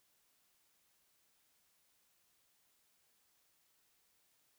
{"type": "silence", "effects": ["white hiss -75 dBFS RMS until 4.58 s"]}